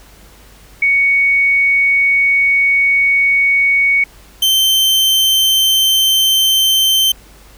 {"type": "tone pair in turn", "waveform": ["sine", "40% pulse"], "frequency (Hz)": [2230, 3108], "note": ["C#7", "G7"], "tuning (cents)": [10, -16], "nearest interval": "tritone", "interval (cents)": 574, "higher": "second", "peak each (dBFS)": -9, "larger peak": "neither", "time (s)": [[0.82, 4.04], [4.42, 7.12]], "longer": "first", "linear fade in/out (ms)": 5, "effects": ["added 50 Hz sine -43 dBFS peak until 7.57 s", "pink hiss -44 dBFS RMS until 7.57 s"]}